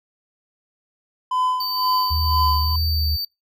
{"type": "tone with tremolo", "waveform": "triangle", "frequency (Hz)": 1012, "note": "B5", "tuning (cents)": 42, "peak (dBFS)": -15, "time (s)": [1.31, 2.76], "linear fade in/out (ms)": 5, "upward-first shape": "sine", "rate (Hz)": 2, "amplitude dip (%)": 75}
{"type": "tone", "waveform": "square", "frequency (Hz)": 4599, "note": "D8", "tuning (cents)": -37, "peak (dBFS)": -24, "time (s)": [1.6, 3.25], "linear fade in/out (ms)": 5}
{"type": "tone with vibrato", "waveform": "sine", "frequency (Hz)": 77.2, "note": "D#2", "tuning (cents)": -13, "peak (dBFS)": -19, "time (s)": [2.1, 3.17], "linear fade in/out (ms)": 20, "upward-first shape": "sine", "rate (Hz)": 1.8, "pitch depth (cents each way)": 40}
{"effects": ["noise-tail reverb RT60 0.2 s tail -25 dB re dry"]}